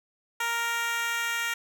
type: tone with high-pass filter sweep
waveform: 10% pulse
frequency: 466.2 Hz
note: A#4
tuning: in tune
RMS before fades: -29 dBFS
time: 0.4-1.54 s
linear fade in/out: 5 ms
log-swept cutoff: 1000 to 1600 Hz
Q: 1.3
effects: none